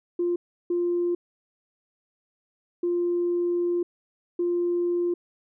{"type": "tone bursts at uneven times", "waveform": "sine", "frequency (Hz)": 349.2, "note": "F4", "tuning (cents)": 0, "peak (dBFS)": -21, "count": 4, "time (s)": [[0.19, 0.36], [0.7, 1.15], [2.83, 3.83], [4.39, 5.14]], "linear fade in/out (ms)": 5, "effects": ["tanh soft clip ceiling -17 dBFS"]}